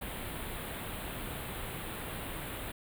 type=band-stop noise; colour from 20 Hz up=pink; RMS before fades=-40 dBFS; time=0.01-2.72 s; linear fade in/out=10 ms; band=3800 to 8700 Hz; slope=48 dB/octave; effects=none